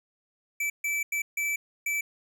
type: tone bursts at uneven times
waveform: square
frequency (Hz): 2316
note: D7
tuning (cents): -25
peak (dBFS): -27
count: 5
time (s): 0.6-0.7 / 0.84-1.03 / 1.12-1.22 / 1.37-1.56 / 1.86-2.01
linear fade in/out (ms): 5
effects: none